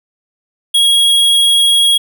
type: tone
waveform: square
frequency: 3304 Hz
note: G#7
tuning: 10 cents flat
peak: -8 dBFS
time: 0.74-1.98 s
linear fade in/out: 10 ms
effects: none